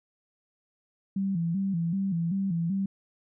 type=tone with vibrato; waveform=sine; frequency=180.7 Hz; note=F#3; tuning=41 cents flat; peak=-25 dBFS; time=1.16-2.86 s; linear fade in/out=5 ms; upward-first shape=square; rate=2.6 Hz; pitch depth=130 cents each way; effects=none